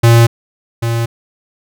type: tone pair in turn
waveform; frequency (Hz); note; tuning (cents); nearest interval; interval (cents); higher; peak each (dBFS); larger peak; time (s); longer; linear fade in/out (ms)
square; 116.54 / 116.06; A#2 / A#2; 0 / -7; unison; 7; first; -5 / -14; first; 0.03-0.27 / 0.82-1.06; neither; 10
effects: none